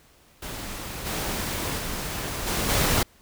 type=noise with level steps; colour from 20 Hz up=pink; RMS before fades=-35 / -29 / -31 / -26 / -22 dBFS; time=0.42-3.03 s; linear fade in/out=5 ms; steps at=1.05 / 1.77 / 2.46 / 2.68 s; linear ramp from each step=20 ms; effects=pink hiss -57 dBFS RMS until 3.21 s